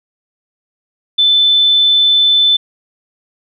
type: tone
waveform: sine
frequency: 3520 Hz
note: A7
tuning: in tune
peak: -7 dBFS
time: 1.18-2.57 s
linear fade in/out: 10 ms
effects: none